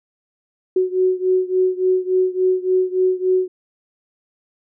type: beating tone pair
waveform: sine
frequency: 369.5 / 373 Hz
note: F#4 / F#4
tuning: -2 / +14 cents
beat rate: 3.5 Hz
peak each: -17 / -19 dBFS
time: 0.76-3.48 s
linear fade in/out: 5 ms
effects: none